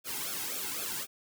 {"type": "noise with flanger", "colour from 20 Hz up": "white", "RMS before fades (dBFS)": -36, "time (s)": [0.04, 1.07], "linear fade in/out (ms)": 50, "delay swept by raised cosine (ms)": [1, 1.74], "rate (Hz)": 3.9, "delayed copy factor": -1, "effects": []}